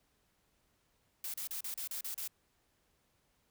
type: noise bursts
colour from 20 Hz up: blue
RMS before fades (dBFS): -40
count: 8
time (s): 1.24-2.277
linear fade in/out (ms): 2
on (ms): 99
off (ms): 35
effects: pink hiss -75 dBFS RMS until 3.5 s